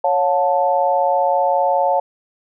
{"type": "chord", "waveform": "sine", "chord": "Db augmented", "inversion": "none", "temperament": "equal with one note detuned", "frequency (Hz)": [554.4, 715.2, 880], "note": ["Db5", "F5", "A5"], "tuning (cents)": [0, 41, 0], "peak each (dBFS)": -18, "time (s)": [0.04, 2], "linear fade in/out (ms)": 5, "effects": []}